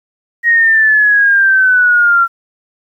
sine exponential sweep, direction down, 1888 to 1363 Hz, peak -6 dBFS, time 0.43-2.28 s, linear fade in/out 50 ms, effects 8-bit

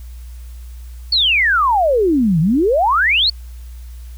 sine exponential two-way sweep, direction down then up, 4544 to 150.7 to 4544 Hz, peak -11 dBFS, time 1.12-3.3 s, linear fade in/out 5 ms, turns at 2.4 s, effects added 60 Hz sine -30 dBFS peak until 4.17 s + white hiss -50 dBFS RMS until 4.17 s

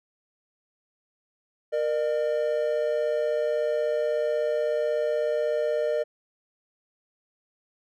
triangle tone pair together, 467.3 / 603.6 Hz, A#4 / D5, +4 / +47 cents, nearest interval major third, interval 443 cents, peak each -25 / -23 dBFS, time 1.72-6.04 s, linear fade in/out 20 ms, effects none

